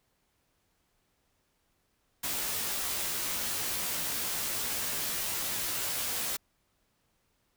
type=noise with comb filter; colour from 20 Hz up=white; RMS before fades=-33 dBFS; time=2.23-6.37 s; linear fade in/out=10 ms; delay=15 ms; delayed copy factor=-0.8; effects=pink hiss -74 dBFS RMS until 7.56 s